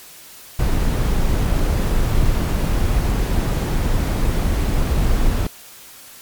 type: noise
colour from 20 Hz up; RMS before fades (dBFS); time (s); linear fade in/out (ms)
brown; -17; 0.59-5.47; 5
effects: white hiss -41 dBFS RMS until 6.21 s + MP3 96 kbps